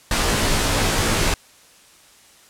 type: noise with comb filter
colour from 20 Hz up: pink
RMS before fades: -19 dBFS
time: 0.11-1.34 s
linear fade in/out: 2 ms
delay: 16 ms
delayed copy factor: -0.9
effects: white hiss -50 dBFS RMS until 2.49 s + low-pass 10000 Hz 12 dB/octave